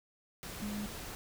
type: tone in noise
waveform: sine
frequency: 207.7 Hz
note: G#3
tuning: in tune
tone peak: -36 dBFS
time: 0.62-0.86 s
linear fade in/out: 0 ms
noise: pink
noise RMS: -44 dBFS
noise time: 0.43-1.15 s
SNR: +5 dB
effects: none